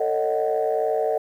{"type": "chord", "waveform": "sine", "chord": "D# half-diminished seventh", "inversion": "second", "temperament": "just", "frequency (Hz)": [448, 560, 622.3, 746.7], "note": ["A4", "C#5", "D#5", "F#5"], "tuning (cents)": [31, 18, 0, 16], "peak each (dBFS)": [-23, -28, -24, -26], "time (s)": [0, 1.18], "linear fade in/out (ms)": 5, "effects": ["tanh soft clip ceiling -12 dBFS", "9-bit"]}